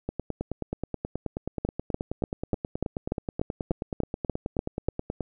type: two click trains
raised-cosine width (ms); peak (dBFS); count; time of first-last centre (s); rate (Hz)
2; -12 / -16; 12 / 49; 1.65-4.885 / 0.09-5.207; 3.4 / 9.38
effects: none